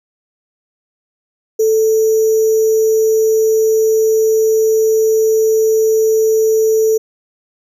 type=tone with sample-and-hold; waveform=sine; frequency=440 Hz; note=A4; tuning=in tune; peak=-9 dBFS; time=1.59-6.98 s; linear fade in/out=10 ms; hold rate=6300 Hz; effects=none